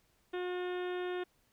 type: harmonic tone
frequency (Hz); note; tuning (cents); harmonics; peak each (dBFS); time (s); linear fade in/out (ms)
360; F#4; -47; 1 / 2 / 3 / 4 / 5 / 6 / 7 / 8 / 9 / 10; -35 / -45 / -50 / -48 / -49 / -57 / -55 / -57 / -56 / -56; 0.33-1.24; 10
effects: pink hiss -72 dBFS RMS until 1.52 s